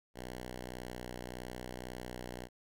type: tone with vibrato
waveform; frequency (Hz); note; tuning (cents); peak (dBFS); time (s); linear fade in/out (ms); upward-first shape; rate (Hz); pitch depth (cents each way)
5% pulse; 61.8; B1; +2; -31; 0.14-2.49; 50; sine; 0.79; 9
effects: none